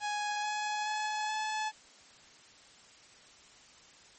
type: tone with pitch steps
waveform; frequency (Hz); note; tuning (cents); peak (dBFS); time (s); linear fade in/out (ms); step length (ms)
sawtooth; 833 / 842.2 / 851.5 / 860.9; G#5 / G#5 / G#5 / A5; +5 / +24 / +43 / -38; -28; 0-1.72; 50; 430
effects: white hiss -57 dBFS RMS until 4.18 s + MP3 32 kbps